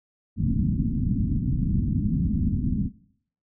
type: low-pass noise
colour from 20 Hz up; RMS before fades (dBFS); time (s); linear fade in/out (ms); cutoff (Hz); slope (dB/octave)
white; -24; 0.36-2.9; 50; 250; 48
effects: noise-tail reverb RT60 0.6 s tail -18 dB re dry